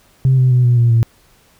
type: tone with pitch steps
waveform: sine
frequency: 131.6 / 128.15 / 124.79 / 121.52 / 118.33 / 115.23 Hz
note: C3 / C3 / B2 / B2 / A#2 / A#2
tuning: +10 / -36 / +18 / -28 / +26 / -20 cents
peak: -7 dBFS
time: 0.25-1.03 s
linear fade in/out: 0 ms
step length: 130 ms
effects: tanh soft clip ceiling -5 dBFS + pink hiss -52 dBFS RMS until 1.59 s